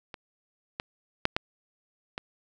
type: clicks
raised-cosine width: 0.3 ms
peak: -23 / -15 / -6 / -9 / -17 dBFS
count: 5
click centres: 0.142 / 0.799 / 1.254 / 1.365 / 2.179 s
effects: none